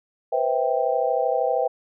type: chord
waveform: sine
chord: C major seventh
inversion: third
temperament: just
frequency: 490.5 / 523.3 / 654.1 / 784.9 Hz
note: B4 / C5 / E5 / G5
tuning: -12 / 0 / -14 / +2 cents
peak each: -25 dBFS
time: 0.32-1.68 s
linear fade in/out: 10 ms
effects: none